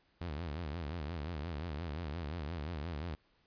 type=tone with vibrato; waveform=sawtooth; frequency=79.4 Hz; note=D#2; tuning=36 cents sharp; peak=-34 dBFS; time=0.21-3.15 s; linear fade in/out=0 ms; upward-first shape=sine; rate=5.7 Hz; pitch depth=190 cents each way; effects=pink hiss -72 dBFS RMS until 3.46 s + resampled to 11025 Hz